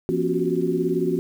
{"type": "tone cluster", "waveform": "sine", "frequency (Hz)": [170.5, 240, 273.2, 359.6, 377.7], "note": ["F3", "B3", "C#4", "F#4", "F#4"], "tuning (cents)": [-41, -49, -25, -49, 36], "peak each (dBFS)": [-27, -30, -27, -24, -25], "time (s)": [0.09, 1.19], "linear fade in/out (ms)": 0, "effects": ["8-bit"]}